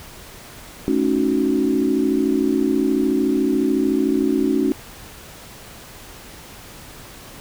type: chord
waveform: sine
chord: D# half-diminished seventh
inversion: second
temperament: equal with one note detuned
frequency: 217.7 / 277.2 / 311.1 / 370 Hz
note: A3 / C#4 / D#4 / F#4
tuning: -18 / 0 / 0 / 0 cents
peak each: -24 / -19 / -22 / -22 dBFS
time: 0.88-4.72 s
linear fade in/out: 0 ms
effects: pink hiss -40 dBFS RMS until 7.4 s